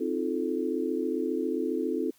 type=chord; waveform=sine; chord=F dominant seventh; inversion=second; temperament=just; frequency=261.9 / 314.3 / 349.2 / 436.5 Hz; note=C4 / Eb4 / F4 / A4; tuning=+2 / +18 / 0 / -14 cents; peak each=-32 dBFS; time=0-2.11 s; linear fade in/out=10 ms; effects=white hiss -63 dBFS RMS until 2.18 s